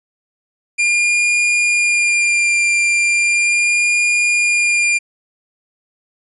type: tone with vibrato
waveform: 45% pulse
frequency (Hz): 2402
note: D7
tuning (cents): +38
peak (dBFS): -12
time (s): 0.78-4.99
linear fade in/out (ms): 20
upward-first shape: sine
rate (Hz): 0.37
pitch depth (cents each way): 14
effects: resampled to 24000 Hz